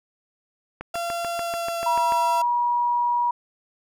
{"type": "click train", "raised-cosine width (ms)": 0.5, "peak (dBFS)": -17, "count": 10, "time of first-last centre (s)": [0.81, 2.122], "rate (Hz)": 6.86}
{"type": "tone with pitch glide", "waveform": "35% pulse", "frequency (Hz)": [685, 676], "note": ["F5", "E5"], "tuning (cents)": [-34, 43], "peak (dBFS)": -24, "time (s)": [0.94, 2.42], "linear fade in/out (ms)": 5, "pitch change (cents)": -23, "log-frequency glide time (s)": [1.35, 1.88]}
{"type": "tone", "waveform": "sine", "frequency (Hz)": 962, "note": "B5", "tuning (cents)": -46, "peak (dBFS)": -19, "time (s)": [1.86, 3.31], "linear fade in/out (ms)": 5}
{"effects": []}